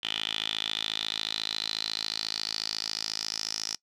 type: tone with band-pass filter sweep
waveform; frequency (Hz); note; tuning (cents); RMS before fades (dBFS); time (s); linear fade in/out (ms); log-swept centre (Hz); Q
10% pulse; 54.1; A1; -29; -33; 0.03-3.76; 5; 3200 to 5400; 7.1
effects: noise-tail reverb RT60 0.1 s tail -24 dB re dry